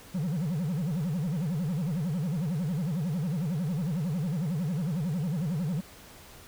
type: tone with vibrato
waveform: triangle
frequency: 163.3 Hz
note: E3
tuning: 16 cents flat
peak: -25 dBFS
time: 0.14-5.81 s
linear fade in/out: 10 ms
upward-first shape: sine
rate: 11 Hz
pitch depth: 270 cents each way
effects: pink hiss -50 dBFS RMS until 6.47 s